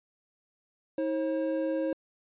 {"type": "tone pair together", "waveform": "triangle", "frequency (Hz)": [319.3, 537], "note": ["D#4", "C5"], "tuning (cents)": [45, 45], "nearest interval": "major sixth", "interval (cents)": 900, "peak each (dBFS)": -28, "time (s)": [0.98, 1.93], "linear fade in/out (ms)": 2, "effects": ["resampled to 8000 Hz"]}